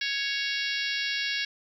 harmonic tone, 555 Hz, C#5, 2 cents sharp, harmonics 3 / 4 / 5 / 6 / 7 / 8 / 9 / 10, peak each -33 / -34 / -35 / -36 / -36 / -37 / -38 / -38 dBFS, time 0.01-1.45 s, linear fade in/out 5 ms, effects 10-bit

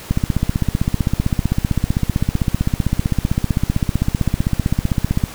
click train, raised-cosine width 5 ms, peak -3 dBFS, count 81, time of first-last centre 0.11-5.238 s, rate 15.6 Hz, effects pink hiss -35 dBFS RMS until 5.34 s

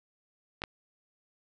clicks, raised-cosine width 0.3 ms, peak -20 dBFS, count 2, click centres 0.619 / 0.638 s, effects none

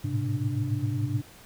sine tone cluster, 105.6 / 112.8 / 121.7 / 131.6 / 295 Hz, G#2 / A2 / B2 / C3 / D4, +29 / +44 / -25 / +10 / +8 cents, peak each -30 / -32 / -36 / -30 / -34 dBFS, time 0.04-1.22 s, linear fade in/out 10 ms, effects pink hiss -51 dBFS RMS until 1.45 s

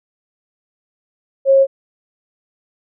sine tone, 542 Hz, C#5, 39 cents flat, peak -7 dBFS, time 1.45-1.67 s, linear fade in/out 50 ms, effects none

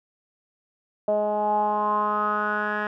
10% pulse tone with low-pass filter sweep, 209.8 Hz, G#3, 18 cents sharp, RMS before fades -24 dBFS, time 1.08-2.87 s, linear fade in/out 2 ms, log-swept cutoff 640 to 1800 Hz, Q 6.6, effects none

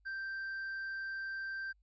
triangle tone, 1568 Hz, G6, in tune, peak -36 dBFS, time 0.05-1.73 s, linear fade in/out 20 ms, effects added 50 Hz sine -67 dBFS peak until 1.82 s + resampled to 16000 Hz

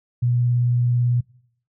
sine tone with vibrato, 121.7 Hz, B2, 25 cents flat, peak -16 dBFS, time 0.22-1.21 s, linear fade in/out 10 ms, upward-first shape sine, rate 18 Hz, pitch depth 11 cents each way, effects noise-tail reverb RT60 0.7 s tail -24 dB re dry

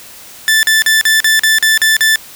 sawtooth tone bursts, 1760 Hz, A6, in tune, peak -4 dBFS, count 9, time 0.48-2.158 s, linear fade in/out 0 ms, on 150 ms, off 41 ms, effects white hiss -35 dBFS RMS until 2.35 s

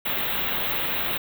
white band-stop noise, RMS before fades -26 dBFS, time 0.05-1.18 s, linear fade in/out 10 ms, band 3900 to 14000 Hz, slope 96 dB/octave, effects none

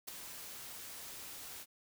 white noise with ADSR envelope, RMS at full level -40 dBFS, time 0.07-1.66 s, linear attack 16 ms, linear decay 3 ms, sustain -8 dB, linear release 46 ms, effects none

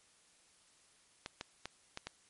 clicks, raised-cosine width 0.2 ms, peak -23 dBFS, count 5, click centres 1.261 / 1.411 / 1.656 / 1.974 / 2.07 s, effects white hiss -67 dBFS RMS until 2.29 s + MP3 48 kbps

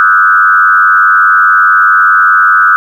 sine tone with frequency modulation, 1387 Hz, F6, 12 cents flat, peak -3 dBFS, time 0-2.76 s, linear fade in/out 0 ms, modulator 95.2 Hz, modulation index 1.7, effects 7-bit

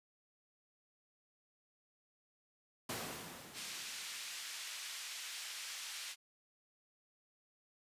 pink noise with exponential decay, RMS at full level -39 dBFS, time 2.89-4.64 s, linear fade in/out 5 ms, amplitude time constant 380 ms
pink band-pass noise, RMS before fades -46 dBFS, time 3.53-6.16 s, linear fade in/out 50 ms, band 2300 to 8600 Hz, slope 12 dB/octave
effects high-pass 150 Hz 12 dB/octave + resampled to 32000 Hz

